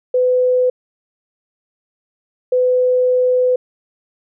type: tone pair in turn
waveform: sine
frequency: 503 / 503 Hz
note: B4 / B4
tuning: +32 / +32 cents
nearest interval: unison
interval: 0 cents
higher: neither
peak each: -11 dBFS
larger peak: neither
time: 0.14-0.7 / 2.52-3.56 s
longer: second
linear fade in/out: 5 ms
effects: none